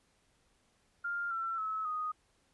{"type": "tone with pitch steps", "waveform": "sine", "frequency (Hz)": [1400, 1346.1, 1294.2, 1244.4], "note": ["F6", "E6", "E6", "D#6"], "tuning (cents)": [4, 36, -32, 0], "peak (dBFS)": -33, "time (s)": [1.04, 2.12], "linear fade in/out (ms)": 10, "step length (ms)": 270, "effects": ["pink hiss -72 dBFS RMS until 2.53 s", "resampled to 24000 Hz"]}